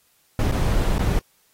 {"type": "noise with dropouts", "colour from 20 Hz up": "brown", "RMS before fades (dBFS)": -20, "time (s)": [0.39, 1.19], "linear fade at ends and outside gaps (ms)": 1, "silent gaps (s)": [[0.514, 0.521], [0.982, 0.992]], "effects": ["white hiss -62 dBFS RMS until 1.53 s", "AAC 48 kbps"]}